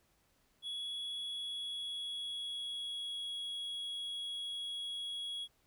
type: tone with pitch glide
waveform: triangle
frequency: 3366 to 3331 Hz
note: G#7 to G#7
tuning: +23 to +4 cents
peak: -37 dBFS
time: 0.62-5.48 s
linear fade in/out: 50 ms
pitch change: -19 cents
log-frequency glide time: 1.25-3.33 s
effects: pink hiss -73 dBFS RMS until 5.66 s